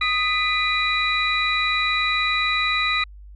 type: tone cluster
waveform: sine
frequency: 1246 / 1999 / 2428 / 3919 Hz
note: D#6 / B6 / D#7 / B7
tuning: +2 / +20 / -43 / -14 cents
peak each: -24 dBFS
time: 0.01-3.04 s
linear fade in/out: 5 ms
effects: tanh soft clip ceiling -8 dBFS + added 50 Hz sine -39 dBFS peak until 3.35 s